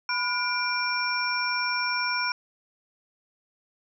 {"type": "tone cluster", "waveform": "sine", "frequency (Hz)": [995, 1437, 2366, 5470], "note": ["B5", "F6", "D7", "F8"], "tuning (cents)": [13, 49, 12, -37], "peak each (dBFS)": -30, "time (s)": [0.09, 2.32], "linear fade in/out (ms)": 2, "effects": []}